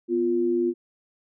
sine tone pair together, 247.6 / 349.2 Hz, B3 / F4, +5 / 0 cents, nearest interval tritone, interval 595 cents, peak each -27 / -21 dBFS, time 0.08-0.74 s, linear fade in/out 50 ms, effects none

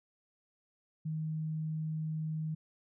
sine tone, 156.9 Hz, D#3, 15 cents sharp, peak -33 dBFS, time 1.05-2.55 s, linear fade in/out 10 ms, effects none

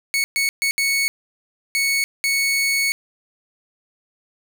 sawtooth tone bursts at uneven times, 2215 Hz, C#7, 2 cents flat, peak -14 dBFS, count 6, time 0.14-0.24 / 0.36-0.49 / 0.62-0.71 / 0.78-1.08 / 1.75-2.04 / 2.24-2.92 s, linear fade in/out 0 ms, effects none

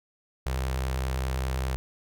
sawtooth tone with notch filter, 65 Hz, C2, 11 cents flat, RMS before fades -29 dBFS, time 0.46-1.76 s, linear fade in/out 0 ms, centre 250 Hz, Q 1.1, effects none

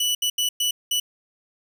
sawtooth tone bursts at uneven times, 2960 Hz, F#7, in tune, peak -17 dBFS, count 5, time 0-0.15 / 0.22-0.3 / 0.38-0.49 / 0.6-0.71 / 0.91-1 s, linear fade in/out 5 ms, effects none

